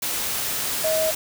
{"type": "tone in noise", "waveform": "sine", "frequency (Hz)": 634, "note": "D#5", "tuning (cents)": 32, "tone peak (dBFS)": -20, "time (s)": [0.84, 1.11], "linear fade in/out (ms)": 5, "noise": "white", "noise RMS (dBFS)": -26, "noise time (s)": [0.02, 1.15], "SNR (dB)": 3, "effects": []}